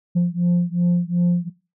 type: beating tone pair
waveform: sine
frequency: 173.9 / 176.6 Hz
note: F3 / F3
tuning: -7 / +20 cents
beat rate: 2.7 Hz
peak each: -17 dBFS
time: 0.15-1.5 s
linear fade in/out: 20 ms
effects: noise-tail reverb RT60 0.3 s tail -20 dB re dry + tanh soft clip ceiling -13 dBFS